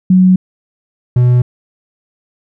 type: tone pair in turn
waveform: sine / triangle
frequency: 185 / 123.47 Hz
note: F#3 / B2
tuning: 0 / 0 cents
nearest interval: perfect fifth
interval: 700 cents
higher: first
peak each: -4 / -4 dBFS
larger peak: neither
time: 0.1-0.36 / 1.16-1.42 s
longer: neither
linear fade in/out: 5 ms
effects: none